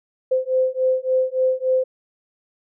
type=beating tone pair; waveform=sine; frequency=515 / 518.5 Hz; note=C5 / C5; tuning=-28 / -16 cents; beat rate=3.5 Hz; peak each=-20 dBFS; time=0.31-1.84 s; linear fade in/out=10 ms; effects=none